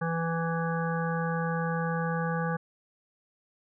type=harmonic tone; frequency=165.8 Hz; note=E3; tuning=10 cents sharp; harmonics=1 / 3 / 5 / 7 / 9 / 10; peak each=-29 / -34 / -36 / -37 / -39 / -39 dBFS; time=0.01-2.57 s; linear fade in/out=10 ms; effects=none